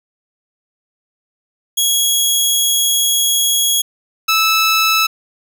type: tone pair in turn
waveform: 15% pulse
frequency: 3322 / 1310 Hz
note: G#7 / E6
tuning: 0 / -11 cents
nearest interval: octave + major third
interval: 1611 cents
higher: first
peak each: -5 dBFS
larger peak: neither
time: 1.77-3.82 / 4.28-5.07 s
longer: first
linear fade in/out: 10 ms
effects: none

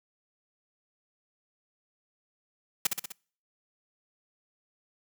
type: noise with echo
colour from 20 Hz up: white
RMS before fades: -24 dBFS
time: 2.85-2.87 s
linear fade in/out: 5 ms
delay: 63 ms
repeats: 4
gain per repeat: -4 dB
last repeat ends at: 3.122 s
effects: noise-tail reverb RT60 0.5 s tail -26 dB re dry

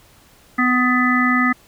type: harmonic tone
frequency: 249.9 Hz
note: B3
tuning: 21 cents sharp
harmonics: 1 / 3 / 5 / 7 / 8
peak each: -17 / -29 / -19 / -23 / -20 dBFS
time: 0.58-1.53 s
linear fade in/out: 10 ms
effects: pink hiss -51 dBFS RMS until 1.67 s

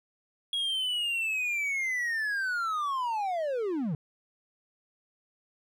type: linear sweep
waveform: triangle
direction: down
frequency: 3322 to 136.5 Hz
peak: -26 dBFS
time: 0.53-3.95 s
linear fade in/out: 2 ms
effects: none

